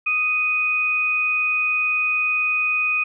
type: tone pair together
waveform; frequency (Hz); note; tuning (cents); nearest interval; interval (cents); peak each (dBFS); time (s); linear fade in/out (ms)
sine; 1244.5 / 2491; D#6 / D#7; 0 / +1; octave; 1201; -29 / -18; 0.06-3.04; 10
effects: none